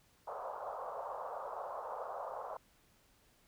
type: band-pass noise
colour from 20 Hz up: pink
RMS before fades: -43 dBFS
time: 0.27-2.57 s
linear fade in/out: 5 ms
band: 510 to 1200 Hz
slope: 48 dB/octave
effects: pink hiss -69 dBFS RMS until 3.47 s